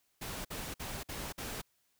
pink noise bursts, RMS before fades -41 dBFS, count 5, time 0.21-1.618 s, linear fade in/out 10 ms, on 240 ms, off 52 ms, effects white hiss -75 dBFS RMS until 1.99 s

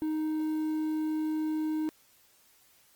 triangle tone with quantisation, 311.1 Hz, D#4, in tune, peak -26 dBFS, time 0.02-1.89 s, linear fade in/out 0 ms, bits 9, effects white hiss -63 dBFS RMS until 2.95 s + Opus 24 kbps

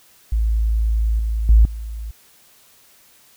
sine tone with level steps, 55 Hz, A1, in tune, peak -15 / -18 / -7 / -26 dBFS, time 0.32-2.11 s, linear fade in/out 5 ms, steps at 1.19 / 1.49 / 1.65 s, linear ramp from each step 2 ms, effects white hiss -52 dBFS RMS until 3.36 s

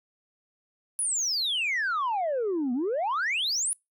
sine exponential two-way sweep, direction down then up, 10540 to 235.3 to 10540 Hz, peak -23 dBFS, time 0.99-3.73 s, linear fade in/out 0 ms, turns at 2.73 s, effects noise-tail reverb RT60 0.2 s tail -26 dB re dry + tanh soft clip ceiling -23 dBFS

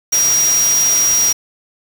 sine tone in noise, 5720 Hz, F8, 41 cents sharp, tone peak -11 dBFS, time 0.12-1.33 s, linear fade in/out 10 ms, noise white, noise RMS -21 dBFS, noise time 0.12-1.33 s, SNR +7 dB, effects none

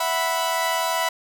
sawtooth chord, E suspended second, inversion none, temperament equal, 659.3 / 740 / 987.8 Hz, E5 / F#5 / B5, 0 / 0 / 0 cents, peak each -22 / -25 / -20 dBFS, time 0-1.09 s, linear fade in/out 5 ms, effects none

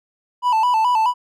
triangle tone with vibrato, 932.3 Hz, A#5, in tune, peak -12 dBFS, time 0.42-1.14 s, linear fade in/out 50 ms, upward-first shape square, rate 4.7 Hz, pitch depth 96 cents each way, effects none

